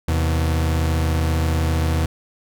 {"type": "tone pair together", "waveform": "40% pulse", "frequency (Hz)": [80.4, 128.07], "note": ["E2", "C3"], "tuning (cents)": [-43, -37], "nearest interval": "minor sixth", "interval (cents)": 806, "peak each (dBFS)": [-17, -25], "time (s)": [0.08, 2.06], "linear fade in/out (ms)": 5, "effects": []}